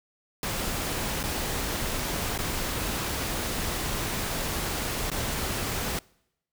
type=noise with dropouts; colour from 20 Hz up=pink; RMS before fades=-30 dBFS; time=0.43-5.99 s; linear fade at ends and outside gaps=1 ms; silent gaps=1.23-1.238 / 2.378-2.388 / 5.101-5.116 s; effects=noise-tail reverb RT60 0.8 s tail -25 dB re dry